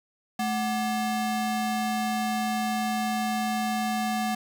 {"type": "ring-modulated tone", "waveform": "square", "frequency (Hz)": 480, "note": "B4", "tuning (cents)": -49, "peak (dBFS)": -23, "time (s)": [0.39, 4.35], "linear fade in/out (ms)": 5, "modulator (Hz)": 263, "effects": []}